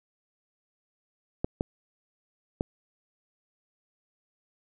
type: clicks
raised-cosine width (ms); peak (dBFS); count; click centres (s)
2; -13; 3; 1.445 / 1.609 / 2.609
effects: none